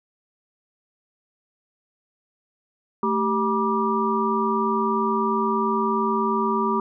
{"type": "tone cluster", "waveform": "sine", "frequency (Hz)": [220.1, 391.1, 963, 1180], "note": ["A3", "G4", "B5", "D6"], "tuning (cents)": [1, -4, -44, 8], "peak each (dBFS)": -25, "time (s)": [3.03, 6.8], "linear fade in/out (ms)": 2, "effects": []}